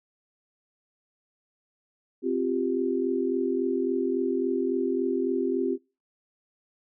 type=chord; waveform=sine; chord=C suspended fourth; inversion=none; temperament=just; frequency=261.6 / 348.8 / 392.4 Hz; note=C4 / F4 / G4; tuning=0 / -2 / +2 cents; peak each=-28 dBFS; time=2.22-5.78 s; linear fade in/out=50 ms; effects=noise-tail reverb RT60 0.3 s tail -23 dB re dry